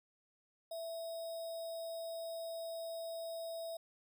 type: tone with sample-and-hold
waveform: sine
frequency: 661 Hz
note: E5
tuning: 5 cents sharp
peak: -40 dBFS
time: 0.71-3.77 s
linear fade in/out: 5 ms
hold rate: 4410 Hz
effects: none